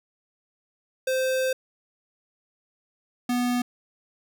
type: tone pair in turn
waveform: square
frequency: 520 / 245.4 Hz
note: C5 / B3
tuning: -11 / -11 cents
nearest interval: octave + minor second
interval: 1300 cents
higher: first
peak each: -23 dBFS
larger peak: neither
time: 1.07-1.53 / 3.29-3.62 s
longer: first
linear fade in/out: 5 ms
effects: none